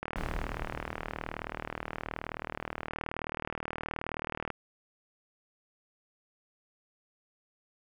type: click train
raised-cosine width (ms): 0.5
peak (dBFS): -19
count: 175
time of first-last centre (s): 0.03-4.503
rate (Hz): 38.9
type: noise with exponential decay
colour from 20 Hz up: brown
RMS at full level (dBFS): -34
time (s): 0.16-2.88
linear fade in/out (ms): 1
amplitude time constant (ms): 590
effects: none